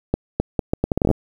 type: accelerating click train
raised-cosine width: 2 ms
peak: -4 dBFS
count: 13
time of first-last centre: 0.14-1.113 s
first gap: 260 ms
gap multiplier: 0.74
effects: 7-bit